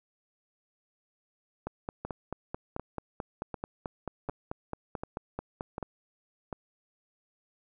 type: two click trains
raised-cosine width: 1 ms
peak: -20 / -21 dBFS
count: 20 / 7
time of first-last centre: 1.67-5.828 / 2.05-6.528 s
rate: 4.57 / 1.34 Hz
effects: none